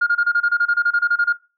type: tone bursts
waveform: sine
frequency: 1419 Hz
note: F6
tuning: 27 cents sharp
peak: -12 dBFS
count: 16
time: 0.01-1.328 s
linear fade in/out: 10 ms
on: 58 ms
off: 26 ms
effects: noise-tail reverb RT60 0.3 s tail -20 dB re dry + tanh soft clip ceiling -9 dBFS